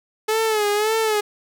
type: tone with vibrato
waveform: sawtooth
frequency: 428.5 Hz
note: A4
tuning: 46 cents flat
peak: -14 dBFS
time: 0.28-1.21 s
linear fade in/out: 10 ms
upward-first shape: sine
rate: 1.8 Hz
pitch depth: 73 cents each way
effects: none